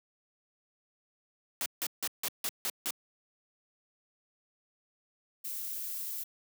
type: noise bursts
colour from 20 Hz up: white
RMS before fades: -33 dBFS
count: 7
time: 1.61-2.906 s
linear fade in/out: 0 ms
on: 48 ms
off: 160 ms
type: noise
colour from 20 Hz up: violet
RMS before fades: -38 dBFS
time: 5.44-6.24 s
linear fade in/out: 10 ms
effects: high-pass 200 Hz 12 dB/octave